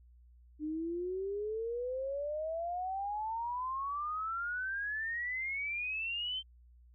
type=exponential sweep; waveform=sine; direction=up; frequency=298.9 to 3131 Hz; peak=-34 dBFS; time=0.59-6.43 s; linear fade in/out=50 ms; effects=added 60 Hz sine -57 dBFS peak until 6.94 s